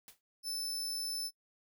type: noise with exponential decay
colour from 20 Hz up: white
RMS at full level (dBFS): -49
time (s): 0.08-0.21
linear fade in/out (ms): 1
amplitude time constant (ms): 27
type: tone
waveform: sawtooth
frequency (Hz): 5274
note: E8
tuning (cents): 0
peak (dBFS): -33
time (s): 0.43-1.31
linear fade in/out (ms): 50
effects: noise-tail reverb RT60 0.1 s tail -22 dB re dry